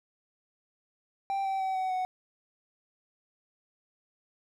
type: tone with pitch steps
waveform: triangle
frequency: 784 / 773.2 / 762.6 / 752.1 / 741.7 Hz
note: G5 / G5 / G5 / F#5 / F#5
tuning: 0 / -24 / -48 / +28 / +4 cents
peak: -26 dBFS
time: 1.3-2.05 s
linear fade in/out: 0 ms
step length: 150 ms
effects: none